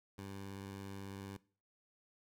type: tone with vibrato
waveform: 15% pulse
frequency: 98.2 Hz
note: G2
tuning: 4 cents sharp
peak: -39 dBFS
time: 0.18-1.37 s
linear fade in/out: 5 ms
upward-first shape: square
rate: 18 Hz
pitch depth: 16 cents each way
effects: noise-tail reverb RT60 0.4 s tail -20 dB re dry